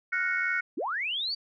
sine chord, Gb major seventh, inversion third, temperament equal with one note detuned, 1396.9 / 1480 / 1864.7 / 2202 Hz, F6 / Gb6 / Bb6 / Db7, 0 / 0 / 0 / -12 cents, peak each -33 / -29 / -32 / -30 dBFS, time 0.12-0.61 s, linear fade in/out 10 ms
sine linear sweep, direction up, 217.1 to 4699 Hz, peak -28 dBFS, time 0.77-1.35 s, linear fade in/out 10 ms
effects tanh soft clip ceiling -16 dBFS

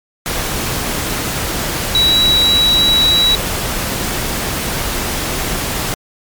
sine tone in noise, 3901 Hz, B7, 22 cents flat, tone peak -9 dBFS, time 1.95-3.35 s, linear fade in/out 0 ms, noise pink, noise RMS -19 dBFS, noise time 0.26-5.94 s, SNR +7 dB, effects MP3 96 kbps

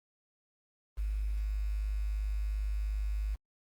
sine tone with quantisation, 51.4 Hz, G#1, 17 cents flat, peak -30 dBFS, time 0.97-3.36 s, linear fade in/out 20 ms, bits 9, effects Opus 24 kbps

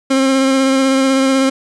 30% pulse tone with vibrato, 267.1 Hz, C4, 36 cents sharp, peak -8 dBFS, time 0.1-1.5 s, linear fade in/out 10 ms, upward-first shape sine, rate 16 Hz, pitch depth 17 cents each way, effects resampled to 22050 Hz + 7-bit

